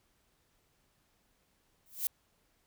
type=noise with exponential growth; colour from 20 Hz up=violet; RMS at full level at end=-28 dBFS; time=1.86-2.07 s; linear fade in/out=1 ms; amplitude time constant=45 ms; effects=pink hiss -73 dBFS RMS until 2.66 s